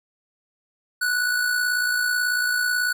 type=tone with amplitude modulation; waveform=square; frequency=1477 Hz; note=F#6; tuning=3 cents flat; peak=-19 dBFS; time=1.01-2.93 s; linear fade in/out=10 ms; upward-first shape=sine; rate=58.2 Hz; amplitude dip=45%; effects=none